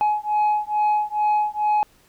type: beating tone pair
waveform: sine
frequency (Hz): 842 / 844.3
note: G#5 / G#5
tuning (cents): +24 / +28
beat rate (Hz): 2.3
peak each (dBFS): -19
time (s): 0.01-1.83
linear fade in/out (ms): 0
effects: tanh soft clip ceiling -15 dBFS + pink hiss -57 dBFS RMS until 2.08 s